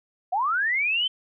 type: linear sweep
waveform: sine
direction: up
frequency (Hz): 690 to 3124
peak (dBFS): -21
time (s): 0.32-1.08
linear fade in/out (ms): 10
effects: none

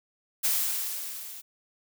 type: noise with level ramp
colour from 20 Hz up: blue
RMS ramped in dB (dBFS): -24 to -43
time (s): 0.43-1.42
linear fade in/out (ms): 20
effects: none

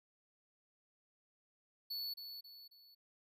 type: tone with echo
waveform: square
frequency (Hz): 4435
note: C#8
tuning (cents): 0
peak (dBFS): -40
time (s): 1.9-2.14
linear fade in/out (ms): 10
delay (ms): 270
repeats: 3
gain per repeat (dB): -7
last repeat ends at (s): 2.95
effects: none

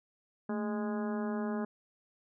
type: harmonic tone with a mistuned harmonic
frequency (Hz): 207.1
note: G#3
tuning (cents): -5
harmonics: 1 / 2 / 3 / 4 / 5 / 6 / 7 / 8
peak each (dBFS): -33 / -39 / -43 / -45 / -47 / -49 / -50 / -51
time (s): 0.49-1.65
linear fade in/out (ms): 5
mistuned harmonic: 1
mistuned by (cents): +100
effects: none

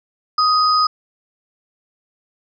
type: tone pair together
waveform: sine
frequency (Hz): 1252 / 5012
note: D#6 / D#8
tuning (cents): +10 / +12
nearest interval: 2 octaves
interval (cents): 2402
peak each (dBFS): -13 / -19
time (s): 0.38-0.87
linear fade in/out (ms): 5
effects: none

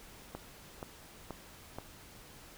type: click train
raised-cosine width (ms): 1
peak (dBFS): -26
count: 4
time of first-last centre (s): 0.35-1.785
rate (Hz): 2.09
effects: pink hiss -54 dBFS RMS until 2.57 s

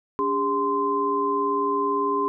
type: tone cluster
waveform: sine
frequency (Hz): 286.9 / 404.9 / 1038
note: D4 / G#4 / C6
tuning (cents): -40 / -44 / -14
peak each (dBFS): -29 / -25 / -23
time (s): 0.19-2.28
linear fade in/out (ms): 0
effects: none

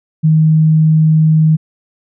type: tone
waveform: sine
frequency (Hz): 157.2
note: D#3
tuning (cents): +18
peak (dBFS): -6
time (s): 0.23-1.57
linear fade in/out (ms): 20
effects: none

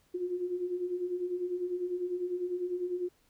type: beating tone pair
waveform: sine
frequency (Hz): 349.2 / 359.2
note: F4 / F4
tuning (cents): 0 / +49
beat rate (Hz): 10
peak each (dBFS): -38 / -32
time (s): 0.14-3.09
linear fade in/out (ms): 10
effects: pink hiss -69 dBFS RMS until 3.29 s

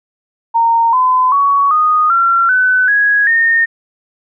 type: tone with pitch steps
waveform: sine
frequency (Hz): 922 / 1017.1 / 1122.1 / 1237.9 / 1365.6 / 1506.5 / 1661.9 / 1833.4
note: A#5 / C6 / C#6 / D#6 / F6 / F#6 / G#6 / A#6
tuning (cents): -19 / -49 / +21 / -9 / -39 / +31 / +1 / -29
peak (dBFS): -8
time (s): 0.54-3.66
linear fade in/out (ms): 20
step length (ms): 390
effects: none

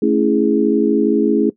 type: chord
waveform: sine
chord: A major seventh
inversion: none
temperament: equal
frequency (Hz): 220 / 277.2 / 329.6 / 415.3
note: A3 / C#4 / E4 / G#4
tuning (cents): 0 / 0 / 0 / 0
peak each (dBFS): -17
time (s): 0.02-1.5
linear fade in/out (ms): 5
effects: noise-tail reverb RT60 0.1 s tail -18 dB re dry

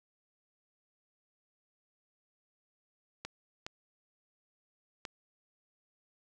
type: clicks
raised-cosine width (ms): 0.2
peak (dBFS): -22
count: 3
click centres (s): 3.25 / 3.665 / 5.052
effects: none

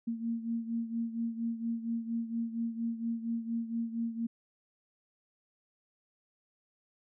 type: beating tone pair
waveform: sine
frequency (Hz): 229.4 / 233.7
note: A#3 / A#3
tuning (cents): -28 / +5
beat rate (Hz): 4.3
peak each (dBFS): -33 / -38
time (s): 0.07-4.27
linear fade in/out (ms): 10
effects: none

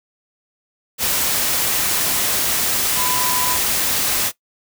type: tone in noise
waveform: sine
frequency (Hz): 1000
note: B5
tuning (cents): +21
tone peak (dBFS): -24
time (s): 2.95-3.59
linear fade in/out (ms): 50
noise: white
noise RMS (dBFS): -19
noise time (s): 0.98-4.32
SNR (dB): -8
effects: noise-tail reverb RT60 0.1 s tail -18 dB re dry

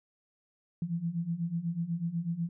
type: beating tone pair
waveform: sine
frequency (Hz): 164.2 / 172.3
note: E3 / F3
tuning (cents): -6 / -23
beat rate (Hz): 8.1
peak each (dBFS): -35 / -32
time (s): 0.82-2.49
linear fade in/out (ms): 2
effects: none

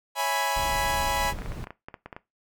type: chord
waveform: sawtooth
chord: C# minor seventh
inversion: none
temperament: equal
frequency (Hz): 554.4 / 659.3 / 830.6 / 987.8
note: C#5 / E5 / G#5 / B5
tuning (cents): 0 / 0 / 0 / 0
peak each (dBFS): -30 / -30 / -24 / -25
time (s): 0.15-1.34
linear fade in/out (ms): 50
type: noise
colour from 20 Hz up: brown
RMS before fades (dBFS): -34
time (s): 0.56-1.65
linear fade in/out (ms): 10
type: clicks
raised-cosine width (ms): 0.5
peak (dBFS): -23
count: 12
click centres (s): 1.388 / 1.42 / 1.46 / 1.52 / 1.641 / 1.671 / 1.706 / 1.885 / 1.942 / 2.06 / 2.128 / 2.165
effects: noise-tail reverb RT60 0.2 s tail -18 dB re dry

